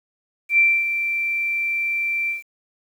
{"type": "tone with ADSR envelope", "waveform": "sine", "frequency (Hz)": 2349, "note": "D7", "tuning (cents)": 0, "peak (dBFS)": -11, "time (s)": [0.49, 2.43], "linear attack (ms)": 91, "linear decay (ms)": 260, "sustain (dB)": -9, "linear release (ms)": 140, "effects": ["8-bit"]}